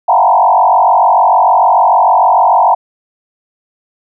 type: tone with frequency modulation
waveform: sine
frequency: 830.6 Hz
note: G#5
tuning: in tune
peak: -5 dBFS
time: 0.08-2.75 s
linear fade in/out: 10 ms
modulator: 46.7 Hz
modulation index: 3.2
effects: none